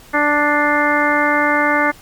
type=harmonic tone with a mistuned harmonic; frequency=293.7 Hz; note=D4; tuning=in tune; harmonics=1 / 2 / 3 / 4 / 5 / 6 / 7; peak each=-20 / -20 / -20 / -20 / -20 / -20 / -20 dBFS; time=0.13-1.92 s; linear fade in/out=20 ms; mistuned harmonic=7; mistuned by=+35 cents; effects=pink hiss -43 dBFS RMS until 2.01 s + MP3 96 kbps